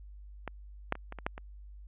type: clicks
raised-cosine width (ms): 0.5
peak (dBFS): -21 / -13 / -28 / -26 / -27 / -15 / -27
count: 7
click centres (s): 0.477 / 0.924 / 0.954 / 1.124 / 1.187 / 1.265 / 1.379
effects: added 50 Hz sine -46 dBFS peak until 1.87 s + resampled to 8000 Hz